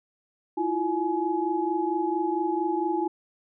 sine tone cluster, 326.4 / 350.8 / 844 Hz, E4 / F4 / G#5, -17 / +8 / +28 cents, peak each -28 dBFS, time 0.57-3.08 s, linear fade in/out 10 ms, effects none

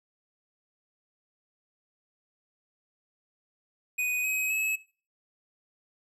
square tone with pitch steps, 2489 / 2534 / 2580 Hz, D#7 / D#7 / E7, 0 / +31 / -38 cents, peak -27 dBFS, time 3.98-4.76 s, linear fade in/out 10 ms, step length 260 ms, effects noise-tail reverb RT60 0.4 s tail -20 dB re dry

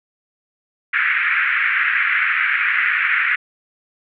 white band-pass noise, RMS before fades -18 dBFS, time 0.93-3.36 s, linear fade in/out 10 ms, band 1400 to 2300 Hz, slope 48 dB/octave, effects none

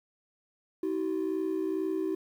triangle ring-modulated tone, 349.2 Hz, F4, in tune, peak -22 dBFS, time 0.83-2.15 s, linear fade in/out 2 ms, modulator 31.1 Hz, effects tanh soft clip ceiling -22 dBFS + 10-bit

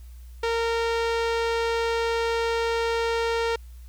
sawtooth tone with low-pass filter, 460.8 Hz, A#4, 20 cents flat, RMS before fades -25 dBFS, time 0.43-3.56 s, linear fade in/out 5 ms, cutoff 4700 Hz, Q 0.81, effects added 60 Hz sine -40 dBFS peak until 3.88 s + white hiss -60 dBFS RMS until 3.88 s

